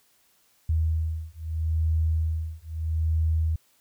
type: beating tone pair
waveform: sine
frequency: 79.6 / 80.38 Hz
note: D#2 / E2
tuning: +40 / -43 cents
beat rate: 0.78 Hz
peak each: -26 dBFS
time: 0.69-3.56 s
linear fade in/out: 5 ms
effects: white hiss -64 dBFS RMS until 3.8 s